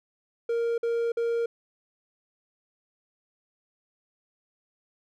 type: tone bursts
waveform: triangle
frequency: 466.2 Hz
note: A#4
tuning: in tune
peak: -22 dBFS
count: 3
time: 0.49-1.46 s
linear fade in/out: 5 ms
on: 290 ms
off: 50 ms
effects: none